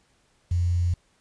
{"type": "tone with quantisation", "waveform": "sine", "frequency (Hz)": 87.5, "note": "F2", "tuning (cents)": 4, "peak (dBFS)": -20, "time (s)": [0.51, 0.94], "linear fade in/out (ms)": 5, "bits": 8, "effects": ["pink hiss -65 dBFS RMS until 1.2 s", "resampled to 22050 Hz"]}